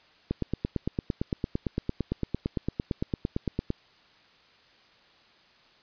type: click train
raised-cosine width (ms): 3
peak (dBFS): -14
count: 31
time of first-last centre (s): 0.31-3.704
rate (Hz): 8.84
effects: white hiss -59 dBFS RMS until 5.82 s + resampled to 11025 Hz